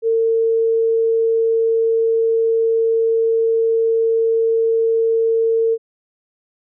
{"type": "tone", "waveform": "sine", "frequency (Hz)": 453.2, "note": "A#4", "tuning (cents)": -49, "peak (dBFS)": -13, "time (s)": [0.02, 5.78], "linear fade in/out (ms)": 50, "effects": []}